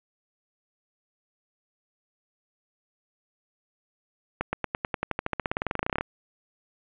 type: accelerating click train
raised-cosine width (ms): 0.5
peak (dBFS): -11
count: 27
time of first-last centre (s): 4.41-6.01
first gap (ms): 120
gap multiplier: 0.94
effects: resampled to 8000 Hz + 8-bit